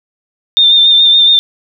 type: tone with vibrato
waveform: sine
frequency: 3612 Hz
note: A7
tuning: 45 cents sharp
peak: -4 dBFS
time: 0.57-1.39 s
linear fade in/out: 0 ms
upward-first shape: sine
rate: 7.1 Hz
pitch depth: 29 cents each way
effects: none